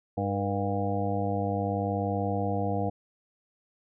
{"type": "harmonic tone with a mistuned harmonic", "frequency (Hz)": 100.6, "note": "G2", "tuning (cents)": 45, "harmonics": [1, 2, 3, 5, 6, 7, 8], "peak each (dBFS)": [-31, -33, -35, -33, -39, -33, -37], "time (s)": [0.17, 2.9], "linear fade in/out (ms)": 10, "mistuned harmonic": 5, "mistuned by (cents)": -64, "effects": []}